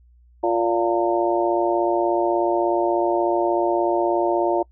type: harmonic tone with a mistuned harmonic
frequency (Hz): 116.54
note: A#2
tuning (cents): 0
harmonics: 3 / 4 / 5 / 6 / 7 / 8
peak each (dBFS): -21 / -32 / -23 / -24 / -35 / -25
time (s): 0.43-4.63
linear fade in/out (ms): 10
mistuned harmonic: 8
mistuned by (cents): -43
effects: noise-tail reverb RT60 0.1 s tail -25 dB re dry + added 60 Hz sine -50 dBFS peak until 4.71 s